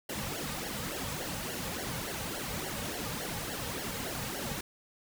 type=noise with flanger; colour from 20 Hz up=pink; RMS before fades=-37 dBFS; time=0.09-4.61 s; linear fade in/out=5 ms; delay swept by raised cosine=0.8 to 3 ms; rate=3.5 Hz; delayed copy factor=-0.8; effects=none